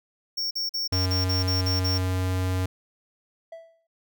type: tone bursts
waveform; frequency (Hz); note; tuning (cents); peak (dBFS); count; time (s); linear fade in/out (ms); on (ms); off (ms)
square; 5490; F8; -31; -26; 9; 0.37-1.982; 10; 140; 44
type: tone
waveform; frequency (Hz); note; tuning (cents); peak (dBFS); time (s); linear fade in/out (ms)
square; 92.5; F#2; 0; -24; 0.92-2.66; 5
type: tone with exponential decay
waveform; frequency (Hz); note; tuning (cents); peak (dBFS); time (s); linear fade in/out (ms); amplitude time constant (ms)
triangle; 659.3; E5; 0; -33; 3.52-3.87; 5; 76
effects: none